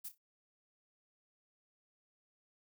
violet noise with echo, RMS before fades -44 dBFS, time 0.04-0.09 s, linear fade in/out 10 ms, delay 31 ms, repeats 3, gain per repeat -12 dB, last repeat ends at 0.183 s, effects none

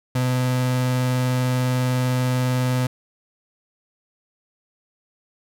35% pulse tone with vibrato, 126.6 Hz, B2, 43 cents sharp, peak -17 dBFS, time 0.15-2.87 s, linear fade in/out 5 ms, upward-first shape square, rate 20 Hz, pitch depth 14 cents each way, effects none

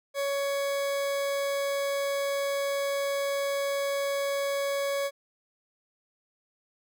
40% pulse tone, 559 Hz, C#5, 14 cents sharp, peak -26 dBFS, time 0.14-5.11 s, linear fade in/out 50 ms, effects none

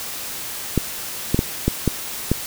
clicks, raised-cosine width 3 ms, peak -3 dBFS, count 6, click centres 0.777 / 1.345 / 1.391 / 1.68 / 1.877 / 2.316 s, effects white hiss -30 dBFS RMS until 2.46 s

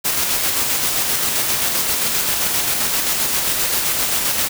white noise with tremolo, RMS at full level -18 dBFS, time 0.04-4.49 s, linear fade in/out 20 ms, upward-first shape square, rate 7.6 Hz, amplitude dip 25%, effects none

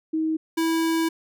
sine / square tone pair in turn, 317 / 326.9 Hz, D#4 / E4, +32 / -14 cents, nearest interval minor second, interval 54 cents, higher second, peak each -21 / -21 dBFS, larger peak neither, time 0.13-0.37 / 0.57-1.09 s, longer second, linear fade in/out 10 ms, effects none

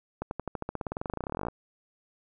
accelerating click train, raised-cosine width 1 ms, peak -18 dBFS, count 30, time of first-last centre 0.22-1.485 s, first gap 91 ms, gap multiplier 0.94, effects none

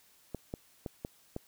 clicks, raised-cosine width 2 ms, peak -23 dBFS, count 5, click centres 0.347 / 0.539 / 0.862 / 1.049 / 1.364 s, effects white hiss -64 dBFS RMS until 1.47 s

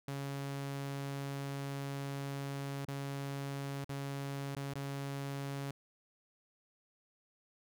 sawtooth tone with dropouts, 139.1 Hz, C#3, 6 cents sharp, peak -34 dBFS, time 0.08-5.71 s, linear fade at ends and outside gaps 2 ms, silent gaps 2.851-2.882 / 3.844-3.893 / 4.55-4.566 / 4.736-4.755 s, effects none

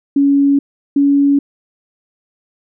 sine tone pair in turn, 280.4 / 281.9 Hz, C#4 / C#4, +20 / +29 cents, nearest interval unison, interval 9 cents, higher second, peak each -8 dBFS, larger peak neither, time 0.16-0.59 / 0.96-1.39 s, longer neither, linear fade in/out 5 ms, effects none

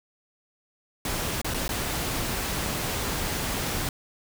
pink noise with dropouts, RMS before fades -29 dBFS, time 1.05-3.89 s, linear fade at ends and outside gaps 2 ms, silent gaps 1.416-1.445 / 1.539-1.543 / 1.68-1.691 s, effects none

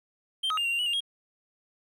triangle tone with pitch steps, 3154 / 1266 / 2806 / 2755 / 2778 / 2936 / 2802 / 3267 Hz, G7 / D#6 / F7 / F7 / F7 / F#7 / F7 / G#7, +10 / +30 / +8 / -24 / -10 / -14 / +5 / -29 cents, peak -24 dBFS, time 0.43-1.006 s, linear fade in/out 10 ms, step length 72 ms, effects none

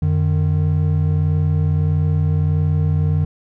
triangle tone pair together, 90.32 / 151.9 Hz, F#2 / D#3, -41 / -41 cents, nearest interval major sixth, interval 900 cents, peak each -15 dBFS, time 0.02-3.25 s, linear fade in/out 5 ms, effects none

